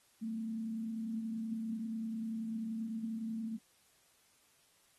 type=tone with frequency modulation; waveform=sine; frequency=223.5 Hz; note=A3; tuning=27 cents sharp; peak=-36 dBFS; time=0.21-3.58 s; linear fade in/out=20 ms; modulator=30.3 Hz; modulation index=0.29; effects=white hiss -69 dBFS RMS until 4.98 s + AAC 32 kbps